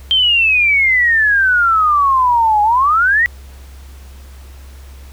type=exponential two-way sweep; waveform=sine; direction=down then up; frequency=3174 to 822 to 1964 Hz; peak=-9 dBFS; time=0.11-3.26 s; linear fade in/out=0 ms; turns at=2.62 s; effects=added 67 Hz sine -33 dBFS peak until 5.12 s + pink hiss -45 dBFS RMS until 5.12 s